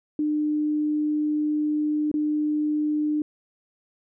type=tone with dropouts; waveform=sine; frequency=301.2 Hz; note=D4; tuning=44 cents sharp; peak=-21 dBFS; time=0.19-3.22 s; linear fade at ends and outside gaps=2 ms; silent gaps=2.115-2.14 s; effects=none